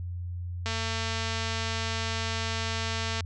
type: click train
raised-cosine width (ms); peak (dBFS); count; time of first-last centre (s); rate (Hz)
0.2; -15; 574; 0.66-3.207; 225
effects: added 88 Hz sine -32 dBFS peak until 3.25 s + resampled to 22050 Hz